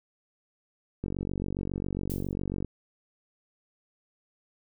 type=click train; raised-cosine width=3 ms; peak=-19 dBFS; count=77; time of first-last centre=1.04-2.647 s; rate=47.3 Hz
type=noise with exponential decay; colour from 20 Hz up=violet; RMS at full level=-36 dBFS; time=2.1-2.33 s; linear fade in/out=0 ms; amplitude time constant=49 ms
effects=none